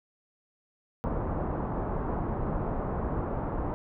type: low-pass noise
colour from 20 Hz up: pink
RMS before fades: -31 dBFS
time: 1.04-3.74 s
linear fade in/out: 0 ms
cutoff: 1100 Hz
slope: 24 dB/octave
effects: none